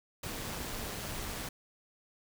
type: noise with amplitude modulation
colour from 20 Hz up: pink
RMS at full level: -37 dBFS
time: 0.23-1.49 s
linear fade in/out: 5 ms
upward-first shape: sine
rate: 204 Hz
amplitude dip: 50%
effects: none